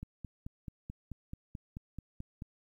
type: click train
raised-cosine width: 5 ms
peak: -29 dBFS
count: 12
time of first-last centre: 0.03-2.421 s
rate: 4.6 Hz
effects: 11-bit